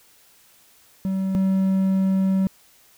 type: tone pair in turn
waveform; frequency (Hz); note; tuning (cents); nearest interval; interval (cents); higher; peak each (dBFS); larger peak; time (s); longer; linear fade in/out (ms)
triangle; 191.1 / 191.1; G3 / G3; -44 / -44; unison; 0; neither; -19 / -15; second; 1.05-1.35 / 1.35-2.47; second; 0
effects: white hiss -55 dBFS RMS until 2.97 s